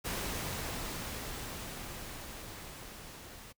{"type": "noise with level ramp", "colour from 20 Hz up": "pink", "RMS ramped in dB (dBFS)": [-36, -50], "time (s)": [0.04, 3.53], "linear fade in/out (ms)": 20, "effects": ["noise-tail reverb RT60 0.1 s tail -24 dB re dry"]}